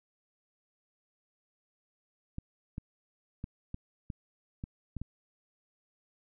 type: clicks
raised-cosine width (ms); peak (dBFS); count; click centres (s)
5; -25; 8; 2.384 / 2.781 / 3.441 / 3.744 / 4.102 / 4.639 / 4.967 / 5.016
effects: none